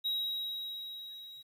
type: tone with level ramp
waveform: triangle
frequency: 3829 Hz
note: A#7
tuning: 46 cents sharp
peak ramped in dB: -28 to -46 dBFS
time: 0.04-1.43 s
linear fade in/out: 20 ms
effects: 11-bit